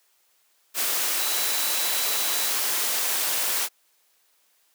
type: tone in noise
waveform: sine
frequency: 3951 Hz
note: B7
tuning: in tune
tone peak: -33 dBFS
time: 1.16-2.53 s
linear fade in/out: 50 ms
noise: white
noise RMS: -25 dBFS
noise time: 0.74-3.69 s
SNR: -11 dB
effects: white hiss -65 dBFS RMS until 4.74 s + high-pass 400 Hz 12 dB/octave